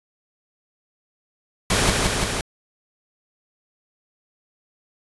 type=noise with echo; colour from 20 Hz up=pink; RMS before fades=-19 dBFS; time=1.7-1.9 s; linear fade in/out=2 ms; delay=170 ms; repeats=3; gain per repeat=-2 dB; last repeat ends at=2.41 s; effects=resampled to 24000 Hz